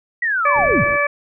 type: linear sweep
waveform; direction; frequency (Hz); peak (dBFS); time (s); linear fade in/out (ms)
sine; down; 1955 to 74.8; -16; 0.22-0.84; 5
type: harmonic tone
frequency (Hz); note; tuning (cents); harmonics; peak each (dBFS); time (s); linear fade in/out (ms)
577; D5; -31; 1 / 2 / 3 / 4; -20 / -21 / -20 / -20; 0.45-1.07; 5
type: low-pass noise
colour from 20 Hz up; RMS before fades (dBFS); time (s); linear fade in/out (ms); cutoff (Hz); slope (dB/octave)
pink; -30; 0.54-0.99; 50; 680; 96
effects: none